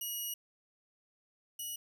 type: tone pair in turn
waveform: 5% pulse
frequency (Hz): 2900 / 2925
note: F#7 / F#7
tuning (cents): -35 / -21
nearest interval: unison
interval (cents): 14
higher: second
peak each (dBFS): -28 / -30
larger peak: first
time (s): 0.01-0.34 / 1.59-1.76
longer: first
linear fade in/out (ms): 5
effects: none